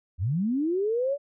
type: linear sweep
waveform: sine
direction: up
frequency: 74.1 to 583 Hz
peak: -23 dBFS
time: 0.18-1.18 s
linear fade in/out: 50 ms
effects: none